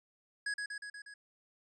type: tone with echo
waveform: square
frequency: 1667 Hz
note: G#6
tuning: 6 cents sharp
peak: -34 dBFS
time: 0.46-0.54 s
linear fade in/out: 5 ms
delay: 120 ms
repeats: 5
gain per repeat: -3 dB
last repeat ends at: 1.14 s
effects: resampled to 24000 Hz